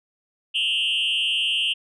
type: tone with frequency modulation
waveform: sine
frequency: 2960 Hz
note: F#7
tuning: in tune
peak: -18 dBFS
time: 0.54-1.74 s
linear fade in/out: 20 ms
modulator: 150 Hz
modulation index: 1.7
effects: tanh soft clip ceiling -18 dBFS